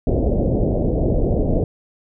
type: low-pass noise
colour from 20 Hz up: pink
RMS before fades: -18 dBFS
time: 0.07-1.64 s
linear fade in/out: 2 ms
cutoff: 640 Hz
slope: 48 dB/octave
effects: none